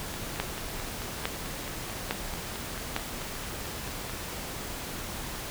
two click trains, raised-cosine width 0.3 ms, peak -11 / -22 dBFS, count 4 / 19, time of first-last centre 0.4-2.964 / 0.14-4.096 s, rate 1.17 / 4.55 Hz, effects pink hiss -37 dBFS RMS until 5.5 s

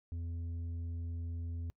sine tone with tanh clipping, 84.4 Hz, E2, 41 cents sharp, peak -38 dBFS, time 0.12-1.7 s, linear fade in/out 0 ms, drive 6 dB, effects noise-tail reverb RT60 0.1 s tail -25 dB re dry

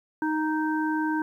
harmonic tone, 311.1 Hz, D#4, in tune, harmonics 1 / 3 / 5, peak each -25 / -30 / -32 dBFS, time 0.22-1.22 s, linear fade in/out 2 ms, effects 10-bit

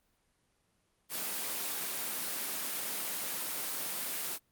white high-pass noise, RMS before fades -36 dBFS, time 1.09-4.39 s, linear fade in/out 50 ms, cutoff 160 Hz, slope 24 dB/octave, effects pink hiss -74 dBFS RMS until 4.51 s + Opus 24 kbps

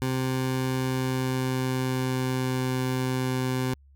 20% pulse tone with pitch glide, 130 to 128.66 Hz, C3 to C3, -11 to -29 cents, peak -20 dBFS, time 0.02-3.74 s, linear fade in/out 0 ms, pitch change -18 cents, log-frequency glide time 0.74-2.84 s, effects added 69 Hz sine -52 dBFS peak until 3.95 s

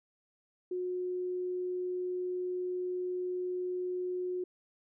sine tone, 362.8 Hz, F#4, 34 cents flat, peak -32 dBFS, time 0.71-4.44 s, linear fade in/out 5 ms, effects none

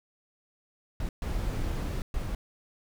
brown noise bursts at uneven times, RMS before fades -31 dBFS, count 3, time 1-1.09 / 1.22-2.02 / 2.14-2.35 s, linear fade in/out 2 ms, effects none

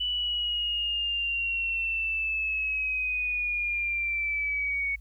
sine linear sweep, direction down, 2972 to 2221 Hz, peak -26 dBFS, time 0-4.96 s, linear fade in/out 10 ms, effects added 55 Hz sine -43 dBFS peak until 5 s + white hiss -70 dBFS RMS until 5 s

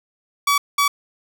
sawtooth tone bursts at uneven times, 1140 Hz, C#6, 48 cents sharp, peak -11 dBFS, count 2, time 0.47-0.58 / 0.78-0.88 s, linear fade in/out 5 ms, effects none

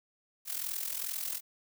blue noise with amplitude modulation, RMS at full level -33 dBFS, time 0.45-1.41 s, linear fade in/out 50 ms, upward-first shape sine, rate 42.4 Hz, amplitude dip 75%, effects none

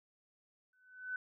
sine tone with exponential growth, 1506 Hz, F#6, 30 cents sharp, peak -34 dBFS, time 0.73-1.16 s, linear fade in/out 2 ms, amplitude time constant 93 ms, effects none

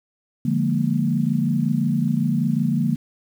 sine chord, Bb dominant seventh, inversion first, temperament equal, 146.83 / 174.61 / 207.7 / 233.1 Hz, D3 / F3 / Ab3 / Bb3, 0 / 0 / 0 / 0 cents, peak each -23 / -24 / -25 / -22 dBFS, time 0.45-2.96 s, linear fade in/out 5 ms, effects 8-bit

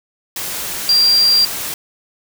sine tone in noise, 4745 Hz, D8, 17 cents sharp, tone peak -9 dBFS, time 0.89-1.45 s, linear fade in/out 2 ms, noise white, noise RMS -24 dBFS, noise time 0.36-1.74 s, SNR +12 dB, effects none

